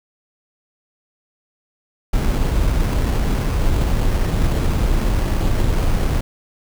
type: noise with sample-and-hold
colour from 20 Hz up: brown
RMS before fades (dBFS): -17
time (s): 2.13-6.21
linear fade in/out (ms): 5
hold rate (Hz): 3675
effects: none